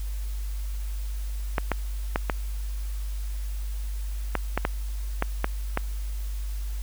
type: clicks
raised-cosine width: 0.5 ms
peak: -8 dBFS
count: 10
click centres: 1.582 / 1.717 / 2.159 / 2.298 / 4.353 / 4.576 / 4.651 / 5.224 / 5.444 / 5.774 s
effects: added 50 Hz sine -28 dBFS peak until 6.82 s + white hiss -48 dBFS RMS until 6.82 s